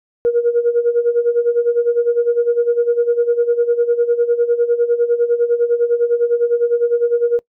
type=tone with tremolo; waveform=sine; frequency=474.8 Hz; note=A#4; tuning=32 cents sharp; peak=-8 dBFS; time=0.25-7.39 s; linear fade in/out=0 ms; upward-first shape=sine; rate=9.9 Hz; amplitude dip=80%; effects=noise-tail reverb RT60 0.1 s tail -23 dB re dry + tanh soft clip ceiling -6 dBFS